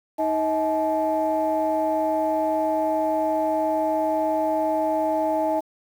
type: tone cluster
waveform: sine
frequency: 313.7 / 636 / 859 Hz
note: D#4 / D#5 / A5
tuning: +14 / +38 / -42 cents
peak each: -26 / -22 / -24 dBFS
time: 0.18-5.61 s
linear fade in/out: 20 ms
effects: tanh soft clip ceiling -13 dBFS + 8-bit